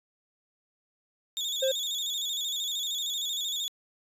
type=tone with vibrato; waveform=35% pulse; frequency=3520 Hz; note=A7; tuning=in tune; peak=-28 dBFS; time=1.37-3.68 s; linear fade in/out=0 ms; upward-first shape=square; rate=13 Hz; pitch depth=64 cents each way
type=tone; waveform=triangle; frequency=529 Hz; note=C5; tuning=19 cents sharp; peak=-22 dBFS; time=1.62-1.72 s; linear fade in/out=10 ms
effects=resampled to 32000 Hz